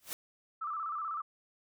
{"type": "noise with exponential growth", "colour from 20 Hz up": "white", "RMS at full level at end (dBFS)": -35, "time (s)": [0, 0.13], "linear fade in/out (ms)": 0, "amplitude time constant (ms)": 28}
{"type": "tone with vibrato", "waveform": "sine", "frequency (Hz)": 1244.5, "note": "D#6", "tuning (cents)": 0, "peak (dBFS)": -34, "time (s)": [0.61, 1.22], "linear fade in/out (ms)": 10, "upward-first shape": "square", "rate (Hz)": 16, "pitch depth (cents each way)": 87}
{"effects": []}